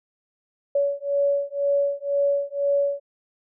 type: beating tone pair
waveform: sine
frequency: 564 / 566 Hz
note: C#5 / C#5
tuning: +30 / +36 cents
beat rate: 2 Hz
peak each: -23 dBFS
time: 0.75-3 s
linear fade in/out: 5 ms
effects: none